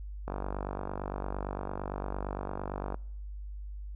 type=click train; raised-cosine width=1 ms; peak=-21 dBFS; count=131; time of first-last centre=0.28-2.944 s; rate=48.8 Hz; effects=noise-tail reverb RT60 0.8 s tail -26 dB re dry + added 50 Hz sine -38 dBFS peak until 3.95 s